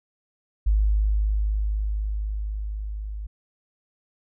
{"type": "tone with level ramp", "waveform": "sine", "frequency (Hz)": 52, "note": "G#1", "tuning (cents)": 3, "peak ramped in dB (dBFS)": [-16, -30], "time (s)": [0.66, 3.27], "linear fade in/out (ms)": 10, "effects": []}